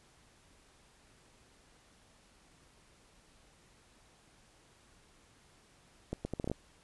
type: accelerating click train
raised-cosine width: 2 ms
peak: -22 dBFS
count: 8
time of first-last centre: 6.13-6.516 s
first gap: 120 ms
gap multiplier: 0.72
effects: pink hiss -64 dBFS RMS until 6.83 s + resampled to 24000 Hz